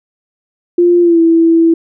sine tone with pitch glide, 349.2 to 330.4 Hz, F4 to E4, 0 to +4 cents, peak -5 dBFS, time 0.78-1.74 s, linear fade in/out 5 ms, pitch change -96 cents, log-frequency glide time 1.01-1.2 s, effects none

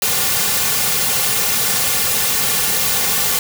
white noise with comb filter, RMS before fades -17 dBFS, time 0.02-3.39 s, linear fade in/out 2 ms, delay 3.1 ms, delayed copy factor -0.9, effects none

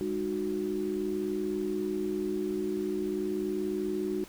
sine tone cluster, 204.8 / 308 / 368.4 Hz, G#3 / D#4 / F#4, -24 / -17 / -7 cents, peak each -36 / -34 / -31 dBFS, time 0.01-4.24 s, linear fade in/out 0 ms, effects pink hiss -51 dBFS RMS until 4.28 s

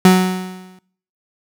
35% pulse tone with exponential decay, 185 Hz, F#3, in tune, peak -3 dBFS, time 0.05-0.79 s, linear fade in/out 2 ms, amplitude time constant 160 ms, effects noise-tail reverb RT60 0.6 s tail -21 dB re dry

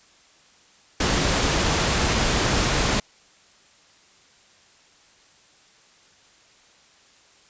pink noise, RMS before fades -21 dBFS, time 1-3 s, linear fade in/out 5 ms, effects white hiss -55 dBFS RMS until 7.49 s + resampled to 16000 Hz

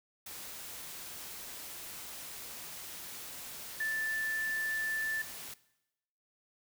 sine tone in noise, 1760 Hz, A6, in tune, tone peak -31 dBFS, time 3.8-5.22 s, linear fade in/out 5 ms, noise white, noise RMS -45 dBFS, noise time 0.26-5.54 s, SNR +11 dB, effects noise-tail reverb RT60 0.9 s tail -19 dB re dry

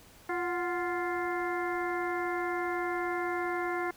harmonic tone with a mistuned harmonic, 349.2 Hz, F4, in tune, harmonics 1 / 2 / 3 / 4 / 5 / 6, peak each -33 / -36 / -38 / -39 / -40 / -41 dBFS, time 0.29-3.91 s, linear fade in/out 5 ms, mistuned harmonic 2, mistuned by +73 cents, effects pink hiss -56 dBFS RMS until 3.96 s

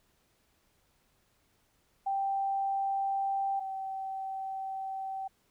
sine tone pair in turn, 784 / 771 Hz, G5 / G5, 0 / -29 cents, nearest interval unison, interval 29 cents, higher first, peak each -28 / -34 dBFS, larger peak first, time 2.06-3.6 / 3.6-5.28 s, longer second, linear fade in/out 10 ms, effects pink hiss -71 dBFS RMS until 5.5 s

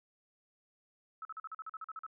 sine tone bursts, 1300 Hz, E6, 24 cents flat, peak -40 dBFS, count 12, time 1.22-2.065 s, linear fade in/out 2 ms, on 31 ms, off 43 ms, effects none

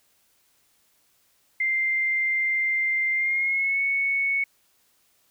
sine tone with pitch glide, 2093 to 2214 Hz, C7 to C#7, 0 to -3 cents, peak -21 dBFS, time 1.6-4.44 s, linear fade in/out 5 ms, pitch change +97 cents, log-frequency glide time 3.13-3.81 s, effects white hiss -65 dBFS RMS until 5.3 s

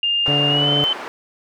sine tone with pitch glide, 2811 to 3065 Hz, F7 to G7, +11 to -40 cents, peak -16 dBFS, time 0.03-0.93 s, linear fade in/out 2 ms, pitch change +149 cents, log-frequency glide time 0.48-0.7 s
white band-pass noise, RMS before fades -31 dBFS, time 0.26-1.08 s, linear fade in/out 0 ms, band 380 to 1300 Hz, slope 12 dB/octave
harmonic tone, 144.8 Hz, D3, 24 cents flat, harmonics 1 / 2 / 3 / 4 / 5, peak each -22 / -25 / -27 / -28 / -29 dBFS, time 0.28-0.84 s, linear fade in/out 0 ms
effects none

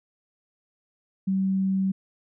sine tone, 191.6 Hz, G3, 39 cents flat, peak -21 dBFS, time 1.27-1.92 s, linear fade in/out 10 ms, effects none

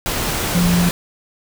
sine tone in noise, 174.61 Hz, F3, in tune, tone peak -13 dBFS, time 0.55-0.89 s, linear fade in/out 0 ms, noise pink, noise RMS -21 dBFS, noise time 0.06-0.91 s, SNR +5 dB, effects none

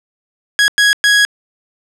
sawtooth tone bursts at uneven times, 1661.2 Hz, G#6, in tune, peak -4 dBFS, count 3, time 0.59-0.68 / 0.78-0.93 / 1.04-1.25 s, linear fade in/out 0 ms, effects low-pass 8000 Hz 12 dB/octave

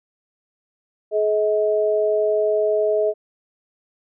sine tone pair together, 424.8 / 636.5 Hz, G#4 / D#5, +39 / +39 cents, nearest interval perfect fifth, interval 700 cents, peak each -19 dBFS, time 1.11-3.14 s, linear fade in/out 50 ms, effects none

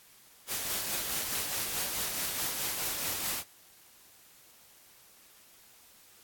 white noise with tremolo, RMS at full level -32 dBFS, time 0.47-3.44 s, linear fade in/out 50 ms, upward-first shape sine, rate 4.7 Hz, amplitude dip 35%, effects white hiss -58 dBFS RMS until 6.23 s + AAC 64 kbps

